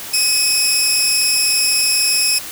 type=tone pair together; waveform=15% pulse; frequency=2533 / 5386 Hz; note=D#7 / E8; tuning=+30 / +36 cents; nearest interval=octave + minor second; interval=1306 cents; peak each=-10 dBFS; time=0.13-2.39 s; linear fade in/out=10 ms; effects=white hiss -30 dBFS RMS until 2.51 s